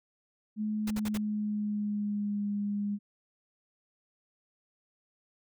sine tone with pitch glide, 213.3 to 204.3 Hz, G#3 to G#3, +46 to -28 cents, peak -29 dBFS, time 0.56-2.99 s, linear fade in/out 50 ms, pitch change -74 cents, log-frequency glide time 0.89-2.48 s
pink noise bursts, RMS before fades -39 dBFS, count 4, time 0.87-1.176 s, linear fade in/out 5 ms, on 36 ms, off 54 ms
effects none

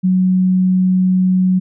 sine tone, 185 Hz, F#3, in tune, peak -10 dBFS, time 0.03-1.6 s, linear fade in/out 20 ms, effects none

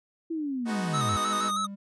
sine linear sweep, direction down, 335.6 to 86.9 Hz, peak -28 dBFS, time 0.3-1.17 s, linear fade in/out 10 ms
10% pulse chord, G# minor seventh, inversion none, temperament equal with one note detuned, 209.8 / 246.9 / 311.1 / 370 Hz, G#3 / B3 / D#4 / F#4, +18 / 0 / 0 / 0 cents, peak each -30 dBFS, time 0.65-1.52 s, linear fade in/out 50 ms
triangle tone with pitch glide, 207.7 to 199.12 Hz, G#3 to G3, 0 to +27 cents, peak -34 dBFS, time 0.77-1.76 s, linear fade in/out 20 ms, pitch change -73 cents, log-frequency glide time 1.12-1.55 s
square tone with vibrato, 1268 Hz, D#6, 32 cents sharp, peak -27 dBFS, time 0.93-1.67 s, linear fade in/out 20 ms, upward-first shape square, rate 6.3 Hz, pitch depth 40 cents each way
effects resampled to 24000 Hz

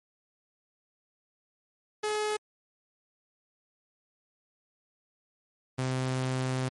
sawtooth tone pair in turn, 424.2 / 129.59 Hz, G#4 / C3, +37 / -16 cents, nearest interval octave + major sixth, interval 2053 cents, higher first, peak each -24 dBFS, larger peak neither, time 2.03-2.37 / 5.78-6.69 s, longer second, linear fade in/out 10 ms, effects MP3 48 kbps

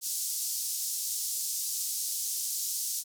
pink band-pass noise, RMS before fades -33 dBFS, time 0.01-3.04 s, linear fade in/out 50 ms, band 5300 to 15000 Hz, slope 24 dB/octave, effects none

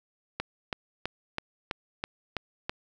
click train, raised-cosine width 0.3 ms, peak -14 dBFS, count 8, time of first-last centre 0.4-2.695 s, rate 3.05 Hz, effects none

